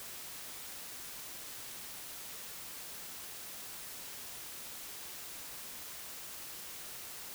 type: silence
effects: white hiss -46 dBFS RMS until 7.34 s